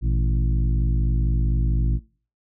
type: harmonic tone with a mistuned harmonic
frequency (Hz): 55.6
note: A1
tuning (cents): +19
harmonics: 1 / 2 / 3 / 4 / 5 / 6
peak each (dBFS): -19 / -25 / -32 / -36 / -38 / -39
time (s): 0.01-2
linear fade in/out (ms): 50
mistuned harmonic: 2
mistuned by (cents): +130
effects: noise-tail reverb RT60 0.4 s tail -21 dB re dry